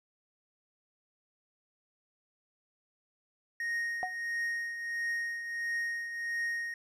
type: tone with tremolo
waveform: triangle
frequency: 1864.7 Hz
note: A#6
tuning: in tune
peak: -28 dBFS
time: 3.6-6.74 s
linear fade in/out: 2 ms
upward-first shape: triangle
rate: 1.5 Hz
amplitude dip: 60%
type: tone with exponential decay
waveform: sine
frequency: 738 Hz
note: F#5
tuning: 5 cents flat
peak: -27 dBFS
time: 4.03-4.16 s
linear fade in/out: 0 ms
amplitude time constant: 27 ms
effects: resampled to 32000 Hz